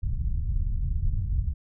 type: low-pass noise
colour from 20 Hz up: pink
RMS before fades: -26 dBFS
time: 0.02-1.54 s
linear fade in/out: 20 ms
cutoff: 110 Hz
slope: 24 dB/octave
effects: none